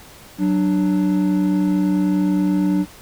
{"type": "tone pair together", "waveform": "triangle", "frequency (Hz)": [186.6, 296], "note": ["F#3", "D4"], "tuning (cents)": [15, 14], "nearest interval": "minor sixth", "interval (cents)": 799, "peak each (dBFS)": -16, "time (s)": [0.38, 2.86], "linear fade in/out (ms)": 50, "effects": ["pink hiss -43 dBFS RMS until 3.01 s"]}